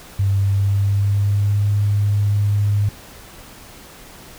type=tone with pitch glide; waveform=sine; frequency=98.5 to 102.45 Hz; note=G2 to G#2; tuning=+9 to -23 cents; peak=-14 dBFS; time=0.19-2.89 s; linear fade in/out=5 ms; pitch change=+68 cents; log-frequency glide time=0.42-1.68 s; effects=pink hiss -41 dBFS RMS until 4.38 s